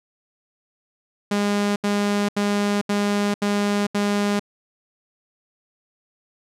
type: tone bursts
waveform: sawtooth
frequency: 204.2 Hz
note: G#3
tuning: 29 cents flat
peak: -15 dBFS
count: 6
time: 1.31-4.395 s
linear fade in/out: 5 ms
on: 450 ms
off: 77 ms
effects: low-pass 9000 Hz 12 dB/octave